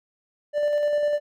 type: tone with tremolo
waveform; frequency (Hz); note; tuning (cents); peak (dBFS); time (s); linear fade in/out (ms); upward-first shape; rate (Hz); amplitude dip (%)
triangle; 589; D5; +5; -17; 0.53-1.2; 50; square; 10; 25
effects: none